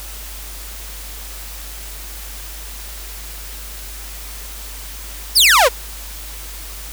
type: exponential sweep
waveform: sawtooth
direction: down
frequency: 5600 to 442.3 Hz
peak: -5 dBFS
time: 5.35-5.69 s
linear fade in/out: 20 ms
effects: added 50 Hz sine -32 dBFS peak until 6.92 s + white hiss -34 dBFS RMS until 6.92 s